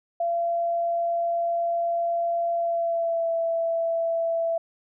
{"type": "tone with pitch glide", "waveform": "sine", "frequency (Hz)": [682, 664.9], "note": ["F5", "E5"], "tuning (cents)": [-41, 15], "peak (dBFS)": -22, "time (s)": [0.2, 4.58], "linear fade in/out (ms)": 5, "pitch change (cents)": -44, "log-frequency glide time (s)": [2.54, 3.3], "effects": []}